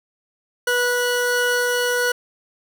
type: tone pair together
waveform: 40% pulse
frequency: 489.2 / 1469 Hz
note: B4 / F#6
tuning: -16 / -13 cents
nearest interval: octave + perfect fifth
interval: 1903 cents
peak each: -20 dBFS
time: 0.67-2.12 s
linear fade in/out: 5 ms
effects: none